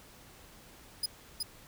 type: tone with echo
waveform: sawtooth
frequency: 4978 Hz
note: D#8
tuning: in tune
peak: -26 dBFS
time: 1.03-1.06 s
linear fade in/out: 5 ms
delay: 370 ms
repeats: 1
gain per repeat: -3 dB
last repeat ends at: 1.43 s
effects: pink hiss -55 dBFS RMS until 1.67 s